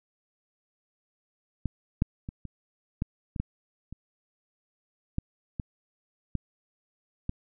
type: clicks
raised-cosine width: 5 ms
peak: -16 / -10 / -23 / -26 / -15 / -22 / -16 / -27 / -15 / -19 / -16 / -17 dBFS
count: 12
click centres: 1.657 / 2.021 / 2.289 / 2.453 / 3.021 / 3.362 / 3.4 / 3.926 / 5.184 / 5.598 / 6.353 / 7.294 s
effects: none